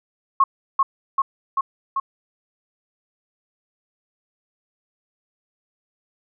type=tone with echo; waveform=sine; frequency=1088 Hz; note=C#6; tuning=33 cents flat; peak=-11 dBFS; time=0.4-0.44 s; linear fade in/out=5 ms; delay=390 ms; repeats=4; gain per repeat=-2 dB; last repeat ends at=2 s; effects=none